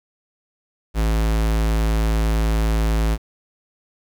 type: tone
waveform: square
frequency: 54.6 Hz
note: A1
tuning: 13 cents flat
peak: -17 dBFS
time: 0.94-3.18 s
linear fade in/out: 50 ms
effects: 8-bit